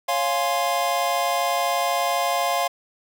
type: chord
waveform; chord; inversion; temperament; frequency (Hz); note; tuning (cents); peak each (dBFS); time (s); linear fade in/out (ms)
square; Db major seventh; none; equal; 554.4 / 698.5 / 830.6 / 1046.5; Db5 / F5 / Ab5 / C6; 0 / 0 / 0 / 0; -29 / -24 / -30 / -27; 0.08-2.68; 10
effects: none